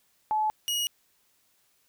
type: tone pair in turn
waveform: sine / sawtooth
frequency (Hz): 860 / 2893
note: A5 / F#7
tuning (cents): -40 / -40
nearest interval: octave + major sixth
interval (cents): 2100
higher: second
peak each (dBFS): -23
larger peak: neither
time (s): 0.31-0.5 / 0.68-0.87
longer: neither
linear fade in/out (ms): 0
effects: white hiss -68 dBFS RMS until 1.88 s